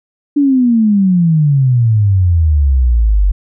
sine exponential sweep, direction down, 293.7 to 46.25 Hz, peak -7 dBFS, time 0.36-3.32 s, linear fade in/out 10 ms, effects none

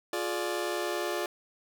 sawtooth chord, D diminished, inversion first, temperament just, 352.4 / 422.9 / 587.3 Hz, F4 / Ab4 / D5, +16 / +31 / 0 cents, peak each -29 / -32 / -31 dBFS, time 0.13-1.26 s, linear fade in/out 2 ms, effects none

